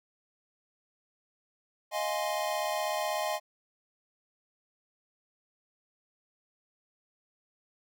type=chord; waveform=square; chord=F minor seventh; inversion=third; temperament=equal; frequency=622.3 / 698.5 / 830.6 / 1046.5 Hz; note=Eb5 / F5 / Ab5 / C6; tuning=0 / 0 / 0 / 0 cents; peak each=-34 / -37 / -36 / -38 dBFS; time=1.91-3.4 s; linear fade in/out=50 ms; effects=none